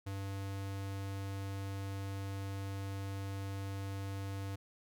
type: tone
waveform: square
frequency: 98 Hz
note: G2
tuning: in tune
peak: -39 dBFS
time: 0.06-4.56 s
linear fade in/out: 10 ms
effects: none